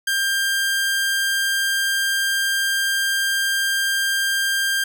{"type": "tone", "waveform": "sawtooth", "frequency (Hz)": 1593, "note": "G6", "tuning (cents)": 27, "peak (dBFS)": -15, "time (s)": [0.07, 4.84], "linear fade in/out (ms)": 5, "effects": []}